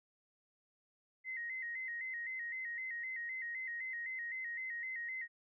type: tone with vibrato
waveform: sine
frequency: 1964 Hz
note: B6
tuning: 10 cents flat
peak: -39 dBFS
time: 1.24-5.28 s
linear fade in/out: 50 ms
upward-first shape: square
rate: 3.9 Hz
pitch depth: 78 cents each way
effects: none